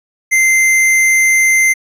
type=tone with hard clipping; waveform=sine; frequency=2081 Hz; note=C7; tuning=10 cents flat; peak=-9 dBFS; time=0.31-1.74 s; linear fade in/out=20 ms; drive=18 dB; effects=resampled to 32000 Hz